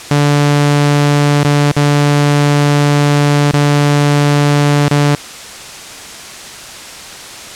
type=tone with dropouts; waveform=sawtooth; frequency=145.2 Hz; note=D3; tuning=19 cents flat; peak=-4 dBFS; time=0.11-5.15 s; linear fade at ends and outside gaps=2 ms; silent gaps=1.435-1.448 / 1.718-1.765 / 3.514-3.536 / 4.883-4.911 s; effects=white hiss -29 dBFS RMS until 7.55 s + low-pass 8000 Hz 12 dB/octave

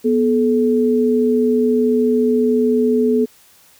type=tone pair together; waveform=sine; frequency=244.7 / 430.7 Hz; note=B3 / A4; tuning=-16 / -37 cents; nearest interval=minor seventh; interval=979 cents; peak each=-15 dBFS; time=0.04-3.26 s; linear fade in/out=20 ms; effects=white hiss -50 dBFS RMS until 3.79 s

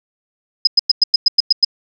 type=tone bursts; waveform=sine; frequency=5050 Hz; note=D#8; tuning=25 cents sharp; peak=-6 dBFS; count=9; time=0.65-1.648 s; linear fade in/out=5 ms; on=22 ms; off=100 ms; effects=none

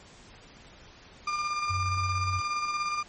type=tone with tremolo; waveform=35% pulse; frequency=1200 Hz; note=D6; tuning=37 cents sharp; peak=-25 dBFS; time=1.27-3.03 s; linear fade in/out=5 ms; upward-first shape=square; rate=17 Hz; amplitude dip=35%
type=tone; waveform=sine; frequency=92.5 Hz; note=F#2; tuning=in tune; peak=-29 dBFS; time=1.69-2.41 s; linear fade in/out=20 ms
effects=pink hiss -52 dBFS RMS until 3.08 s + MP3 32 kbps

